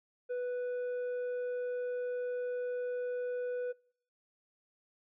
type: tone with tanh clipping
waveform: sine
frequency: 493.9 Hz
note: B4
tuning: in tune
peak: -34 dBFS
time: 0.29-3.73 s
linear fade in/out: 20 ms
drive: 5 dB
effects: noise-tail reverb RT60 0.6 s tail -26 dB re dry